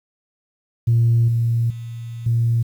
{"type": "tone with level steps", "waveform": "sine", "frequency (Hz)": 116.54, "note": "A#2", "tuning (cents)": 0, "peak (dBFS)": [-11, -15, -28, -14], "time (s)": [0.87, 2.63], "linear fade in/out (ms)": 10, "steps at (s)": [1.28, 1.7, 2.26], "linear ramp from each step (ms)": 5, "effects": ["tanh soft clip ceiling -9 dBFS", "8-bit"]}